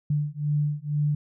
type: beating tone pair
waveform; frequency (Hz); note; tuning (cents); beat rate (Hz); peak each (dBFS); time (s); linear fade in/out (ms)
sine; 146.83 / 148.93; D3 / D3; 0 / +25; 2.1; -26; 0.1-1.15; 5
effects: none